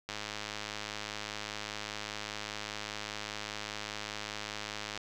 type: click train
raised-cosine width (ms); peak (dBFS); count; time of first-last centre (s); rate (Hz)
0.2; -20; 514; 0.09-4.976; 105
effects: none